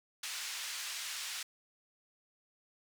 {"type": "band-pass noise", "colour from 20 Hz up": "white", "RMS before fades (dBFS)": -41, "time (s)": [0.23, 1.43], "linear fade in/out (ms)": 5, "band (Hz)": [1500, 6400], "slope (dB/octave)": 12, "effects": []}